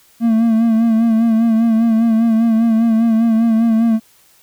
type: tone with vibrato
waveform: triangle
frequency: 226.5 Hz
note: A#3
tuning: 50 cents flat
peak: -8 dBFS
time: 0.2-4 s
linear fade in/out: 50 ms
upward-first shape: sine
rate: 5 Hz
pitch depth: 46 cents each way
effects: white hiss -51 dBFS RMS until 4.42 s